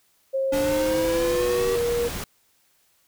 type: tone with pitch glide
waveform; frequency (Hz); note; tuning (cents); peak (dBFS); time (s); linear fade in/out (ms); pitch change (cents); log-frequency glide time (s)
sine; 536 to 474.8; C5 to A#4; +42 to +32; -21; 0.33-2.09; 20; -210; 0.7-1.69
type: exponential sweep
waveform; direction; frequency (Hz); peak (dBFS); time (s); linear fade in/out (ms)
square; up; 285.7 to 388.6; -27; 0.52-1.76; 5
type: noise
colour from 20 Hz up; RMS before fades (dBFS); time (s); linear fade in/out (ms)
pink; -32; 0.53-2.24; 2
effects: white hiss -64 dBFS RMS until 3.07 s